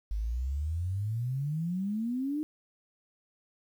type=exponential sweep; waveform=sine; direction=up; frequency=49.82 to 311.1 Hz; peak=-29 dBFS; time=0.11-2.43 s; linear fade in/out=0 ms; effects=10-bit